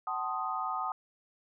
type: chord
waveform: sine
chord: F# diminished seventh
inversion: none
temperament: equal with one note detuned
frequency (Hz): 754.7 / 880 / 1046.5 / 1244.5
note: F#5 / A5 / C6 / Eb6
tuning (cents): +34 / 0 / 0 / 0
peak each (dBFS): -37 / -38 / -40 / -34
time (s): 0.07-0.92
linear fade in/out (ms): 2
effects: none